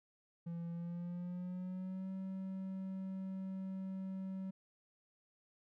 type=tone with pitch glide; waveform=triangle; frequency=169.5 to 190.26 Hz; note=E3 to F#3; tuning=+49 to +49 cents; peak=-38 dBFS; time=0.46-4.51 s; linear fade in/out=10 ms; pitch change=+200 cents; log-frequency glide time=0.72-2.1 s; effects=none